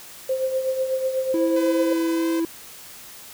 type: tone with tremolo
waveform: sine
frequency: 523.3 Hz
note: C5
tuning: in tune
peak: -18 dBFS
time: 0.29-1.93 s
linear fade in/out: 5 ms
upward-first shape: triangle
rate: 8.1 Hz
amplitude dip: 65%
type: tone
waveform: triangle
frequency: 329.6 Hz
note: E4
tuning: in tune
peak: -18 dBFS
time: 1.34-2.45 s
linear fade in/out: 2 ms
type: tone with pitch glide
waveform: sawtooth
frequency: 506 to 516.3 Hz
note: B4 to C5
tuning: +42 to -23 cents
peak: -26 dBFS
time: 1.56-2.4 s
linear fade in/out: 5 ms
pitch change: +35 cents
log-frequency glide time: 2.12-2.27 s
effects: white hiss -42 dBFS RMS until 3.33 s